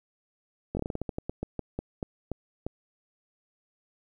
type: slowing click train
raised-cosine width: 2 ms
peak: -18 dBFS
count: 17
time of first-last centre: 0.75-2.666 s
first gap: 20 ms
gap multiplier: 1.21
effects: 10-bit